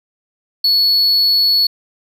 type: tone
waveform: triangle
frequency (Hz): 4400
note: C#8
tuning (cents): -14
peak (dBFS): -9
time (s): 0.64-1.67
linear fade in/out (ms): 5
effects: none